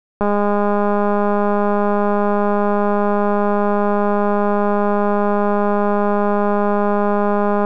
click train, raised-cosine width 1 ms, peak -5 dBFS, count 1526, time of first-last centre 0.21-7.649 s, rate 205 Hz, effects none

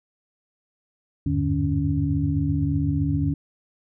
sine tone cluster, 79.8 / 95.1 / 103.1 / 149.1 / 281 Hz, D#2 / F#2 / G#2 / D3 / C#4, +44 / +48 / -12 / +27 / +24 cents, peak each -27 / -30 / -30 / -24 / -25 dBFS, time 1.26-3.34 s, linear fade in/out 5 ms, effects none

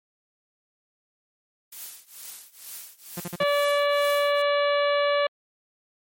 blue noise with tremolo, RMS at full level -36 dBFS, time 1.72-4.42 s, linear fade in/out 5 ms, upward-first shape triangle, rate 2.2 Hz, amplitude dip 95%
sawtooth tone bursts, 174.61 Hz, F3, in tune, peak -26 dBFS, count 4, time 3.17-3.437 s, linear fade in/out 5 ms, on 33 ms, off 45 ms
harmonic tone, 576 Hz, D5, 34 cents flat, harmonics 1 / 2 / 3 / 4 / 5 / 6 / 7, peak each -21 / -27 / -31 / -33 / -35 / -37 / -38 dBFS, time 3.4-5.27 s, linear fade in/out 5 ms
effects MP3 64 kbps

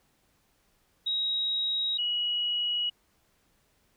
sine tone pair in turn, 3809 / 2913 Hz, A#7 / F#7, +37 / -28 cents, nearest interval perfect fourth, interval 465 cents, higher first, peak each -26 dBFS, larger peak neither, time 1.06-1.98 / 1.98-2.9 s, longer neither, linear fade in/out 10 ms, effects pink hiss -69 dBFS RMS until 3.96 s

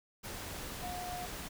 sine tone in noise, 718 Hz, F5, 48 cents sharp, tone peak -40 dBFS, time 0.82-1.27 s, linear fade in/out 20 ms, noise pink, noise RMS -43 dBFS, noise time 0.23-1.49 s, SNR 0 dB, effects none

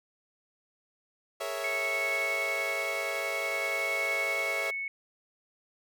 sawtooth chord, A# half-diminished seventh, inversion third, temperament equal, 415.3 / 466.2 / 554.4 / 659.3 Hz, G#4 / A#4 / C#5 / E5, 0 / 0 / 0 / 0 cents, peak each -37 / -38 / -33 / -32 dBFS, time 1.4-4.71 s, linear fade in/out 10 ms
sine tone with tremolo, 2207 Hz, C#7, 8 cents flat, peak -28 dBFS, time 1.64-4.88 s, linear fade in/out 2 ms, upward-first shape triangle, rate 0.5 Hz, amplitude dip 50%
effects none

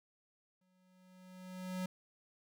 square tone with exponential growth, 184.4 Hz, F#3, 6 cents flat, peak -36 dBFS, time 0.61-1.86 s, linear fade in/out 5 ms, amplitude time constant 270 ms, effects none

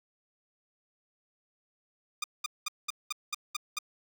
10% pulse tone bursts, 1215 Hz, D#6, 42 cents flat, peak -22 dBFS, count 8, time 2.22-3.788 s, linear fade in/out 5 ms, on 21 ms, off 200 ms, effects none

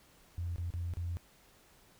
sine tone with dropouts, 86.4 Hz, F2, 18 cents flat, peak -33 dBFS, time 0.38-1.17 s, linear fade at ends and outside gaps 0 ms, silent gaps 0.56-0.582 / 0.704-0.738 / 0.937-0.971 s, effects tanh soft clip ceiling -29 dBFS + pink hiss -63 dBFS RMS until 1.99 s

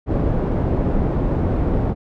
pink low-pass noise, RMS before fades -19 dBFS, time 0.06-1.95 s, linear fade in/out 50 ms, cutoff 550 Hz, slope 12 dB/octave, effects none

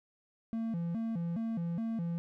triangle tone with vibrato, 196 Hz, G3, in tune, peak -30 dBFS, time 0.53-2.18 s, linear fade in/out 0 ms, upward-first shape square, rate 2.4 Hz, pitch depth 250 cents each way, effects none

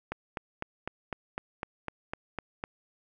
click train, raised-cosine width 0.5 ms, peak -18 dBFS, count 11, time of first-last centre 0.12-2.639 s, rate 3.97 Hz, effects none

